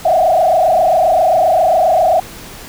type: tone with frequency modulation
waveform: sine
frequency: 692 Hz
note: F5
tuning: 16 cents flat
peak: -8 dBFS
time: 0.05-2.2 s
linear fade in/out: 5 ms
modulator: 27.5 Hz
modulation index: 2.5
effects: pink hiss -33 dBFS RMS until 2.68 s